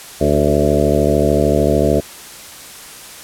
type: harmonic tone with a mistuned harmonic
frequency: 73.42 Hz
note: D2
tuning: in tune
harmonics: 1 / 2 / 3 / 4 / 5 / 6 / 7 / 8 / 9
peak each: -20 / -20 / -20 / -20 / -20 / -20 / -20 / -20 / -20 dBFS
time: 0.2-2.01 s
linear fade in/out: 20 ms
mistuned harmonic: 5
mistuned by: +38 cents
effects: white hiss -35 dBFS RMS until 3.23 s + low-pass 12000 Hz 12 dB/octave